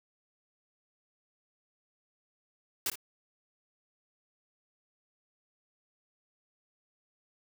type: noise with echo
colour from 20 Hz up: white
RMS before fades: -31 dBFS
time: 2.86-2.9 s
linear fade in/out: 2 ms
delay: 56 ms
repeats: 1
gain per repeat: -12 dB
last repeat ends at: 2.956 s
effects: none